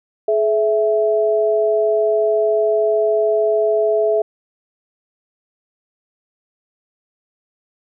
sine tone pair together, 425.8 / 659.3 Hz, G#4 / E5, +43 / 0 cents, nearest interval minor sixth, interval 757 cents, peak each -16 dBFS, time 0.28-4.22 s, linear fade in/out 5 ms, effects none

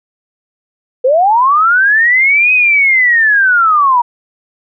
sine linear two-way sweep, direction up then down, 484 to 2536 to 933 Hz, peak -6 dBFS, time 1.04-4.02 s, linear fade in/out 10 ms, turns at 2.53 s, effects none

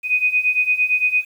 sine beating tone pair, 2489 / 2497.8 Hz, D#7 / D#7, 0 / +6 cents, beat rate 8.8 Hz, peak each -20 / -17 dBFS, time 0.03-1.25 s, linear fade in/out 50 ms, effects 8-bit

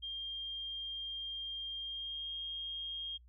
sine tone with pitch glide, 3204 to 3234 Hz, G7 to G#7, +37 to -47 cents, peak -38 dBFS, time 0.02-3.18 s, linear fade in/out 20 ms, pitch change +16 cents, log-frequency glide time 1.77-2.33 s, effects noise-tail reverb RT60 0.1 s tail -26 dB re dry + added 60 Hz sine -57 dBFS peak until 3.28 s

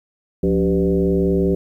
sine tone with frequency modulation, 282.5 Hz, C#4, 33 cents sharp, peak -14 dBFS, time 0.43-1.55 s, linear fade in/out 5 ms, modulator 105 Hz, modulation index 1.8, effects 9-bit

